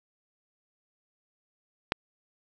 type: click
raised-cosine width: 0.3 ms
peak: -8 dBFS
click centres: 1.921 s
effects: none